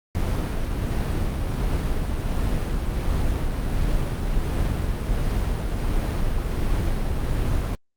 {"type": "noise with tremolo", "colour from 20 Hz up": "brown", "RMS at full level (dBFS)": -22, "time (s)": [0.15, 7.75], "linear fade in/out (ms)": 0, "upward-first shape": "sine", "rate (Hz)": 1.4, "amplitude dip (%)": 25, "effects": ["Opus 48 kbps"]}